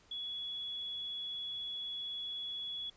sine tone, 3379 Hz, G#7, 29 cents sharp, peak -38 dBFS, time 0.11-2.9 s, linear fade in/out 5 ms, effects pink hiss -65 dBFS RMS until 2.96 s + resampled to 16000 Hz

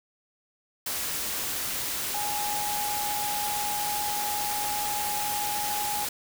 sine tone in noise, 830.6 Hz, G#5, in tune, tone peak -30 dBFS, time 2.14-6.05 s, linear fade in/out 5 ms, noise white, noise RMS -31 dBFS, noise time 0.86-6.09 s, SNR -2 dB, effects none

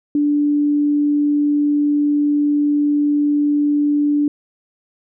sine tone, 292.5 Hz, D4, 7 cents flat, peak -13 dBFS, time 0.15-4.28 s, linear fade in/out 2 ms, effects none

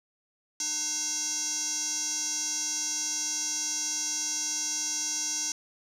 square tone with band-pass filter, 302.3 Hz, D#4, 50 cents flat, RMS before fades -31 dBFS, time 0.6-5.52 s, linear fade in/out 2 ms, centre 6100 Hz, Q 7.9, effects none

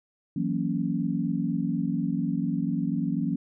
sine chord, F# dominant seventh, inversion third, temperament equal, 164.81 / 185 / 233.1 / 277.2 Hz, E3 / F#3 / A#3 / C#4, 0 / 0 / 0 / 0 cents, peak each -30 dBFS, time 0.36-3.36 s, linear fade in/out 5 ms, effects none

